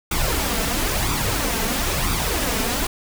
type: noise with flanger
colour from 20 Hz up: pink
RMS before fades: -22 dBFS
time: 0.11-2.87 s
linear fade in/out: 5 ms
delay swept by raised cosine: 0.83 to 4.53 ms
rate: 1 Hz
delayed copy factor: +0.6
effects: none